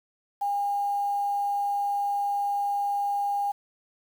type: tone with quantisation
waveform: sine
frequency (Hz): 809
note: G#5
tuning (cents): -46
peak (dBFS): -24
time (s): 0.41-3.52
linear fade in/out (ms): 10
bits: 8
effects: none